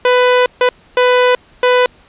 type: tone bursts at uneven times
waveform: sawtooth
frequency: 497.7 Hz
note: B4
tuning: 13 cents sharp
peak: -4 dBFS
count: 4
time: 0.05-0.46 / 0.61-0.69 / 0.97-1.35 / 1.63-1.86 s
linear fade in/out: 2 ms
effects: pink hiss -47 dBFS RMS until 2.08 s + resampled to 8000 Hz